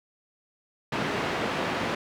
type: band-pass noise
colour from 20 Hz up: pink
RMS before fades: -29 dBFS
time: 0.92-1.95 s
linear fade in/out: 5 ms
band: 180 to 2700 Hz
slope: 12 dB/octave
effects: none